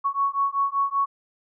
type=beating tone pair; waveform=sine; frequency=1108.7 / 1113.9 Hz; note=C#6 / C#6; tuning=0 / +8 cents; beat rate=5.2 Hz; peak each=-24 dBFS; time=0.04-1.06 s; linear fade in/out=20 ms; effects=none